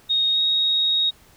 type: tone with pitch glide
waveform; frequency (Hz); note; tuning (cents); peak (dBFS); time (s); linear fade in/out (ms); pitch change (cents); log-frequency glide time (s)
sine; 3729 to 3761; A#7 to A#7; 0 to +15; -17; 0.09-1.11; 20; +15; 0.32-0.38
effects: pink hiss -53 dBFS RMS until 1.36 s